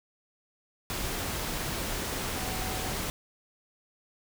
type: tone in noise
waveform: sine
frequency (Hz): 749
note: F#5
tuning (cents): +21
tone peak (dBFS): -41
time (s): 2.37-2.91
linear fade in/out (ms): 0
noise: pink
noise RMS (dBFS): -33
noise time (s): 0.9-3.1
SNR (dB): -11
effects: none